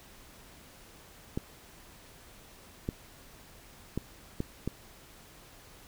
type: clicks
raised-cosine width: 3 ms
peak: -18 dBFS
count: 5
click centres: 1.375 / 2.889 / 3.976 / 4.404 / 4.676 s
effects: pink hiss -54 dBFS RMS until 5.87 s